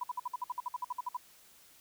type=tone bursts; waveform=sine; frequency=987.8 Hz; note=B5; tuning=in tune; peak=-32 dBFS; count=15; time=0.01-1.17 s; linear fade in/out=5 ms; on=26 ms; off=55 ms; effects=white hiss -60 dBFS RMS until 1.8 s